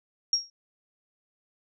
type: tone with exponential decay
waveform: sine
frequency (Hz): 5588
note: F8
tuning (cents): 0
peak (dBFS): -17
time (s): 0.33-0.5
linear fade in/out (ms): 2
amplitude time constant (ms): 36
effects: none